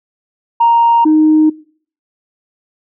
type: tone pair in turn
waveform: sine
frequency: 932.3 / 310.2 Hz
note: A#5 / D#4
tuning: 0 / -5 cents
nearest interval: octave + perfect fifth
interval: 1905 cents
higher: first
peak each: -5 dBFS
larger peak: neither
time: 0.6-1.05 / 1.05-1.5 s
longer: neither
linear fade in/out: 10 ms
effects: noise-tail reverb RT60 0.5 s tail -22 dB re dry + tanh soft clip ceiling -2 dBFS